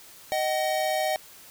square tone pair together, 622.3 / 757.2 Hz, D#5 / F#5, 0 / +40 cents, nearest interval minor third, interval 340 cents, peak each -27 / -28 dBFS, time 0.32-1.16 s, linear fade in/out 0 ms, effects white hiss -49 dBFS RMS until 1.5 s

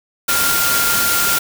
sine tone in noise, 1396.9 Hz, F6, in tune, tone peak -19 dBFS, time 0.28-1.39 s, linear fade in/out 10 ms, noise white, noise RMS -17 dBFS, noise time 0.28-1.39 s, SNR -5 dB, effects none

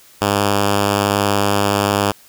5% pulse tone, 101.2 Hz, G#2, 44 cents flat, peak -3 dBFS, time 0.21-2.12 s, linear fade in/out 10 ms, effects white hiss -47 dBFS RMS until 2.28 s

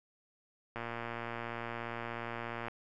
click train, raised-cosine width 0.5 ms, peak -24 dBFS, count 226, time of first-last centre 0.76-2.683 s, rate 117 Hz, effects none

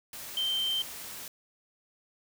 sine tone in noise, 3125 Hz, G7, 6 cents flat, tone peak -27 dBFS, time 0.37-0.82 s, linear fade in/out 2 ms, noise white, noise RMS -42 dBFS, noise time 0.13-1.28 s, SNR +12 dB, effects none

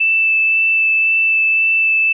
sine tone with vibrato, 2642 Hz, E7, 3 cents sharp, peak -11 dBFS, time 0-2.13 s, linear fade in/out 10 ms, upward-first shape sine, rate 1.9 Hz, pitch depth 8 cents each way, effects none

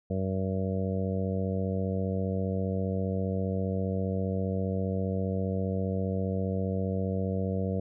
harmonic tone, 95 Hz, F#2, 46 cents sharp, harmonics 1 / 2 / 3 / 4 / 5 / 6 / 7, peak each -31 / -31 / -41 / -41 / -35 / -39 / -41 dBFS, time 0.1-7.8 s, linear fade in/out 5 ms, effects none

